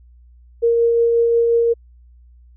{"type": "tone with tremolo", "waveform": "sine", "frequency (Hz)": 466.2, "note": "A#4", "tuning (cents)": 0, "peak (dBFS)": -11, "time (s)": [0.62, 1.74], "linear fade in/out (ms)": 20, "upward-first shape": "triangle", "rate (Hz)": 5.6, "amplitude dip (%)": 25, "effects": ["added 60 Hz sine -44 dBFS peak until 2.56 s"]}